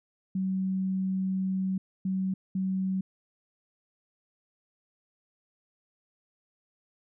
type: tone bursts at uneven times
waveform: sine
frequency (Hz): 189.2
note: F#3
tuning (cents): +39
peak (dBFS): -26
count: 3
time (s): 0.35-1.78 / 2.05-2.34 / 2.55-3.01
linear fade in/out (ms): 5
effects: none